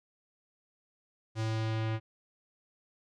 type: tone with low-pass filter sweep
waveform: square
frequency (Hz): 110.9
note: A2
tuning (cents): +14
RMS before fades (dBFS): -32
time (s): 1.35-2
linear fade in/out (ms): 50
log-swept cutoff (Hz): 6600 to 2600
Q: 1.2
effects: none